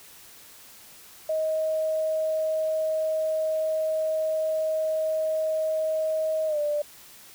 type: tone with pitch glide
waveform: sine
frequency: 630 to 591.2 Hz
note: D#5 to D5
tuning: +21 to +11 cents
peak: -23 dBFS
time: 1.29-6.82 s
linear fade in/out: 5 ms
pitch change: -110 cents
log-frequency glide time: 6.47-6.58 s
effects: white hiss -49 dBFS RMS until 7.34 s